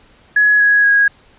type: tone with pitch steps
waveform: sine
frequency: 1684 / 1665.6 / 1647.4 Hz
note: G#6 / G#6 / G#6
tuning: +24 / +5 / -14 cents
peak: -8 dBFS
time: 0.36-1.08 s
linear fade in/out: 5 ms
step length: 240 ms
effects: pink hiss -49 dBFS RMS until 1.38 s + resampled to 8000 Hz